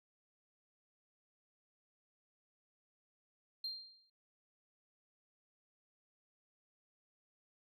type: tone with exponential decay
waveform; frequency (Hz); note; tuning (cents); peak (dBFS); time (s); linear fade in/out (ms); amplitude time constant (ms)
sine; 4186; C8; 0; -35; 3.64-4.1; 5; 100
effects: tanh soft clip ceiling -35 dBFS